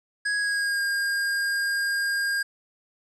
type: tone with pitch glide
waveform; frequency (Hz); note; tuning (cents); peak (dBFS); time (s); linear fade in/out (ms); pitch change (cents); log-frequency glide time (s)
square; 1661.2 to 1614.8; G#6 to G#6; 0 to -49; -24; 0.25-2.43; 10; -49; 0.38-0.81
effects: resampled to 24000 Hz + 10-bit